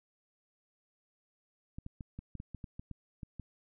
clicks, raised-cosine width 5 ms, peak -30 dBFS, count 12, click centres 1.785 / 1.864 / 2.008 / 2.19 / 2.353 / 2.401 / 2.547 / 2.642 / 2.795 / 2.913 / 3.232 / 3.397 s, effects none

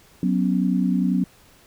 sine chord, F# suspended fourth, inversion none, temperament equal, 185 / 246.9 / 277.2 Hz, F#3 / B3 / C#4, 0 / 0 / 0 cents, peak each -20 / -23 / -25 dBFS, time 0.23-1.24 s, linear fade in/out 2 ms, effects pink hiss -53 dBFS RMS until 1.66 s

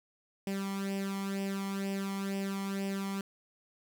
sawtooth tone with flanger, 196 Hz, G3, in tune, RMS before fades -35 dBFS, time 0.47-3.21 s, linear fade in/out 2 ms, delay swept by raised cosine 0.37 to 0.95 ms, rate 2.1 Hz, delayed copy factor +0.7, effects 10-bit

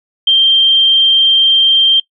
sine tone, 3162 Hz, G7, 14 cents sharp, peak -5 dBFS, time 0.27-2 s, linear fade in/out 5 ms, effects noise-tail reverb RT60 0.1 s tail -22 dB re dry

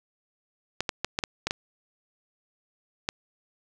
clicks, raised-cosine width 0.2 ms, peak -9 dBFS, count 8, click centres 0.806 / 0.892 / 1.046 / 1.189 / 1.238 / 1.47 / 1.509 / 3.089 s, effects none

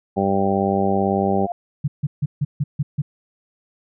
harmonic tone, 98 Hz, G2, in tune, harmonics 1 / 2 / 3 / 4 / 5 / 6 / 7 / 8, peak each -29 / -21 / -29 / -23 / -28 / -26 / -28 / -23 dBFS, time 0.16-1.47 s, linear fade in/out 20 ms
sine tone with exponential growth, 698.5 Hz, F5, in tune, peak -21 dBFS, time 1.29-1.52 s, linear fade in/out 2 ms, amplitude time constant 48 ms
sine tone bursts, 144.3 Hz, D3, 30 cents flat, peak -16 dBFS, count 7, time 1.84-3.02 s, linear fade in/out 10 ms, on 40 ms, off 150 ms
effects none

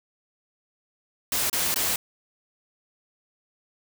white noise with dropouts, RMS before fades -25 dBFS, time 1.32-1.96 s, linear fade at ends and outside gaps 2 ms, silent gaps 1.498-1.529 / 1.743-1.759 s, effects none

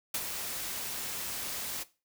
white noise with ADSR envelope, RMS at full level -31 dBFS, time 0.14-1.84 s, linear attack 5 ms, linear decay 47 ms, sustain -6 dB, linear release 19 ms, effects noise-tail reverb RT60 0.3 s tail -17 dB re dry

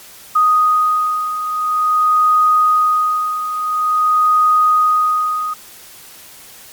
sine beating tone pair, 1244.5 / 1244.98 Hz, D#6 / D#6, 0 / +1 cents, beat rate 0.48 Hz, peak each -18 / -12 dBFS, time 0.35-5.54 s, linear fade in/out 10 ms, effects white hiss -39 dBFS RMS until 6.72 s + MP3 96 kbps

